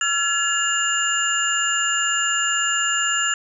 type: tone cluster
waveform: sine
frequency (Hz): 1362 / 1698 / 2822 / 7120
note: F6 / G#6 / F7 / A8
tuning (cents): -44 / +38 / +17 / +20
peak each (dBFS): -24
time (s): 0.01-3.34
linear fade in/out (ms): 2
effects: none